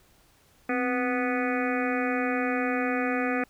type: harmonic tone with a mistuned harmonic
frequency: 246.9 Hz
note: B3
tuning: in tune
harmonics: 1 / 2 / 3 / 5 / 6 / 7 / 8 / 9 / 10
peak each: -28 / -31 / -33 / -35 / -36 / -36 / -37 / -38 / -38 dBFS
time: 0.69-3.44 s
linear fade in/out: 5 ms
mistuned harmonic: 1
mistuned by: +87 cents
effects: pink hiss -61 dBFS RMS until 3.49 s